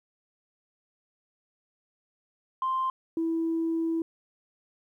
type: tone pair in turn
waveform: sine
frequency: 1046.5 / 328.2 Hz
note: C6 / E4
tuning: 0 / -8 cents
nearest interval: octave + minor sixth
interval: 2008 cents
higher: first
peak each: -24 dBFS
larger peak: neither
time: 2.62-2.9 / 3.17-4.02 s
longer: second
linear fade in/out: 2 ms
effects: tanh soft clip ceiling -21 dBFS + 11-bit